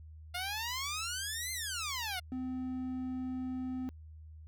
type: exponential two-way sweep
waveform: 10% pulse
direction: up then down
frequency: 698.5 to 2105 to 698.5 Hz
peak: -27 dBFS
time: 0.34-2.2 s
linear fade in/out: 10 ms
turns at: 1.52 s
type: tone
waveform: triangle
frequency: 256.5 Hz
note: C4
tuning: 34 cents flat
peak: -33 dBFS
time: 2.32-3.89 s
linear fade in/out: 0 ms
effects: added 78 Hz sine -48 dBFS peak until 4.47 s